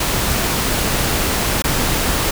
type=noise with dropouts; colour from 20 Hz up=pink; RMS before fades=-18 dBFS; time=0-2.31 s; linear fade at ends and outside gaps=5 ms; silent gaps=1.622-1.64 s; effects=none